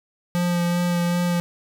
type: tone with vibrato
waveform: square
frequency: 174.61 Hz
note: F3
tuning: in tune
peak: -20 dBFS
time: 0.35-1.4 s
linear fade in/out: 0 ms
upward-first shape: sine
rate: 2.6 Hz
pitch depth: 14 cents each way
effects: none